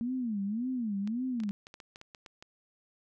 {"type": "tone with vibrato", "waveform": "sine", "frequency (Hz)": 225.9, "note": "A3", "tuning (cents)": 46, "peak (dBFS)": -30, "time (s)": [0.01, 1.51], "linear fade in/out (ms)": 0, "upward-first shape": "sine", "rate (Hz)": 1.8, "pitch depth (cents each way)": 240}
{"type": "clicks", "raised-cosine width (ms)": 0.2, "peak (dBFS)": -30, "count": 12, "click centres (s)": [1.075, 1.402, 1.436, 1.492, 1.669, 1.741, 1.802, 1.959, 2.014, 2.148, 2.262, 2.425]}
{"effects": []}